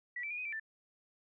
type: tone with pitch steps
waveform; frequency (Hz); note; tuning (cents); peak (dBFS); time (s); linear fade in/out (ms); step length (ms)
sine; 1948 / 2327 / 2434 / 2502 / 2336 / 1772; B6 / D7 / D#7 / D#7 / D7 / A6; -24 / -17 / -39 / +9 / -10 / +12; -37; 0.16-0.598; 5; 73
effects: none